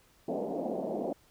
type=band-pass noise; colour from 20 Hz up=white; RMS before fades=-34 dBFS; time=0.28-1.13 s; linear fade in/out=5 ms; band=180 to 720 Hz; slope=48 dB/octave; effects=pink hiss -64 dBFS RMS until 1.3 s